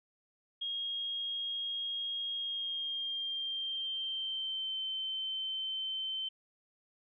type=tone with pitch glide; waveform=sine; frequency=3263 to 3089 Hz; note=G#7 to G7; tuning=-31 to -26 cents; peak=-34 dBFS; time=0.61-6.29 s; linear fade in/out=10 ms; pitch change=-95 cents; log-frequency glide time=2.34-4.78 s; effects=none